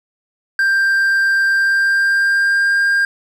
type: tone with pitch glide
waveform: triangle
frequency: 1582 to 1604.1 Hz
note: G6 to G6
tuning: +15 to +39 cents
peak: -10 dBFS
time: 0.59-3.05 s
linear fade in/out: 2 ms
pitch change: +24 cents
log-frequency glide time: 1.52-2.85 s
effects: none

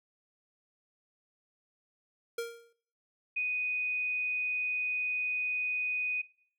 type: tone with exponential decay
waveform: square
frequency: 466.2 Hz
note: A#4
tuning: in tune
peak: -31 dBFS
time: 2.38-2.73 s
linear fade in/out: 5 ms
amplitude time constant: 76 ms
type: tone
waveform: sine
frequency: 2489 Hz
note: D#7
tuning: in tune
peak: -29 dBFS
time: 3.36-6.22 s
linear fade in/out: 10 ms
effects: noise-tail reverb RT60 0.6 s tail -20 dB re dry

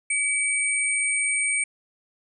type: tone pair together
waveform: sine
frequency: 2279 / 8604 Hz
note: C#7 / C9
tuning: +47 / +47 cents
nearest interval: octave + major seventh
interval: 2300 cents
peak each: -24 dBFS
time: 0.1-1.64 s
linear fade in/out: 5 ms
effects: none

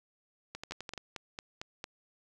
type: two click trains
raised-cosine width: 0.2 ms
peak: -23 / -22 dBFS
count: 6 / 6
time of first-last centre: 0.55-0.977 / 0.71-1.841 s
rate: 11.7 / 4.42 Hz
effects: none

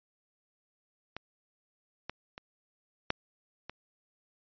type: clicks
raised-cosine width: 0.3 ms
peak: -22 / -20 / -27 / -11 / -24 dBFS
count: 5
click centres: 1.166 / 2.096 / 2.379 / 3.104 / 3.696 s
effects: resampled to 11025 Hz

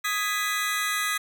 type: chord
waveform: sawtooth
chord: G# minor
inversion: second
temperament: just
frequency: 1245.9 / 1661.2 / 1993.5 Hz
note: D#6 / G#6 / B6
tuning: +2 / 0 / +16 cents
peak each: -25 / -27 / -25 dBFS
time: 0.04-1.18 s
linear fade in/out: 10 ms
effects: none

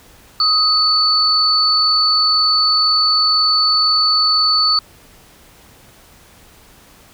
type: tone pair together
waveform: sine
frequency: 1257 / 4479 Hz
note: D#6 / C#8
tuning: +17 / +17 cents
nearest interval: octave + minor seventh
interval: 2200 cents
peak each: -18 / -12 dBFS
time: 0.4-4.79 s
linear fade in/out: 2 ms
effects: pink hiss -46 dBFS RMS until 7.13 s

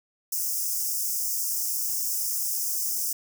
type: high-pass noise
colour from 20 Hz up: white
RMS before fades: -28 dBFS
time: 0.32-3.13 s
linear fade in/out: 5 ms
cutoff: 5100 Hz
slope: 96 dB/octave
effects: none

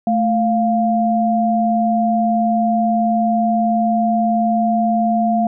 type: tone pair together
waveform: sine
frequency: 220 / 698.5 Hz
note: A3 / F5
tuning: 0 / 0 cents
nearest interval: octave + minor sixth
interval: 2000 cents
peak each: -16 dBFS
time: 0.07-5.47 s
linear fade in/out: 2 ms
effects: none

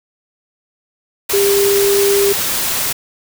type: tone in noise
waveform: sine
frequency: 399.6 Hz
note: G4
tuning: 33 cents sharp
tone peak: -11 dBFS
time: 1.33-2.33 s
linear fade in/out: 10 ms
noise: white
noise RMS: -18 dBFS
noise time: 1.29-2.93 s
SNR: +4 dB
effects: none

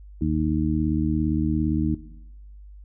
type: harmonic tone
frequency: 77.5 Hz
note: D#2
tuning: 6 cents flat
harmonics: 1 / 2 / 3 / 4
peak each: -26 / -26 / -26 / -26 dBFS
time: 0.21-1.95 s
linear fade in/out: 5 ms
effects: noise-tail reverb RT60 1.0 s tail -18 dB re dry + added 50 Hz sine -41 dBFS peak until 2.84 s

